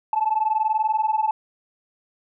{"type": "tone pair together", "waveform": "sine", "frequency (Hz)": [859.4, 880], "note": ["A5", "A5"], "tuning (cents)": [-41, 0], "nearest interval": "unison", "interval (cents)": 41, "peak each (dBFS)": -21, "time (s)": [0.13, 1.31], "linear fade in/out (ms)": 2, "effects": ["tanh soft clip ceiling -12 dBFS"]}